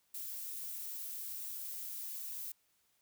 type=noise; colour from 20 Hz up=violet; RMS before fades=-43 dBFS; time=0.14-2.52 s; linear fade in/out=5 ms; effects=white hiss -75 dBFS RMS until 3.01 s